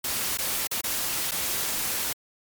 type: noise with dropouts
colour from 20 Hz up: white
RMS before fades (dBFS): -28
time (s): 0.04-2.13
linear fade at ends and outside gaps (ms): 5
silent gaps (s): 0.374-0.385 / 0.673-0.712 / 0.812-0.838 / 1.311-1.317
effects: MP3 96 kbps

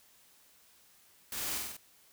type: noise with echo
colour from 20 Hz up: white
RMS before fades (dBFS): -39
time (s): 1.32-1.58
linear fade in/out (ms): 2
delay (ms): 47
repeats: 4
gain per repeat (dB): -2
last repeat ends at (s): 1.768
effects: white hiss -63 dBFS RMS until 2.12 s

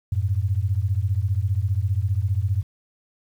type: beating tone pair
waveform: sine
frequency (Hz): 91.1 / 106.1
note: F#2 / G#2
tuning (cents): -26 / +38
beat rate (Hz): 15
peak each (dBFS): -22 / -23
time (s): 0.12-2.63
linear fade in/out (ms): 5
effects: 9-bit

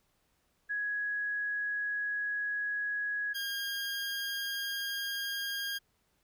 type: tone pair in turn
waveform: sine / 20% pulse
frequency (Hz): 1669 / 1617.7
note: G#6 / G#6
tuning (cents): +8 / -46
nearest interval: minor second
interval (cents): 54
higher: first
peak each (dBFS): -31 / -29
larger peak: second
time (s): 0.69-3.34 / 3.34-5.79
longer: first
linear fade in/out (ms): 20
effects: pink hiss -74 dBFS RMS until 6.23 s

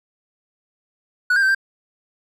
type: tone with pitch steps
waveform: triangle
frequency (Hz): 1473 / 1601 / 1546 / 1579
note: F#6 / G6 / G6 / G6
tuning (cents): -8 / +36 / -24 / +12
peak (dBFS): -12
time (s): 1.3-1.548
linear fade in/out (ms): 5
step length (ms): 62
effects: none

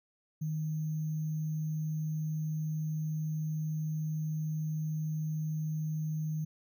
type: tone with sample-and-hold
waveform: sine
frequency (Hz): 155.56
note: D#3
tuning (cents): 0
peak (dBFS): -31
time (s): 0.41-6.45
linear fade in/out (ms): 10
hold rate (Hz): 6300
effects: none

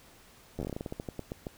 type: slowing click train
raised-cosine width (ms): 2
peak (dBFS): -22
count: 17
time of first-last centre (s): 0.59-1.468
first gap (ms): 11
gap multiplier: 1.19
effects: pink hiss -57 dBFS RMS until 1.57 s

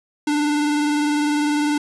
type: tone with vibrato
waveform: square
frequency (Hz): 295.8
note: D4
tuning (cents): +13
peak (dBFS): -18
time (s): 0.27-1.78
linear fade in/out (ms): 5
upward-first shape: square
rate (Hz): 20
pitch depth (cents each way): 24
effects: resampled to 24000 Hz + 10-bit

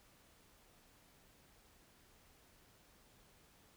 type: silence
effects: pink hiss -67 dBFS RMS until 3.76 s

